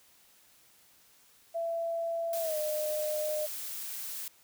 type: tone with pitch glide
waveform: sine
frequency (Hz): 669 to 609.9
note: E5 to D#5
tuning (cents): +25 to -35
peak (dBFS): -30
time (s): 1.54-3.47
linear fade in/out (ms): 20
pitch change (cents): -160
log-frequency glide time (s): 2.39-2.57
type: noise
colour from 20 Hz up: blue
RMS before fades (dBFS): -39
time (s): 2.33-4.28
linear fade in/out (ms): 2
effects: white hiss -62 dBFS RMS until 4.43 s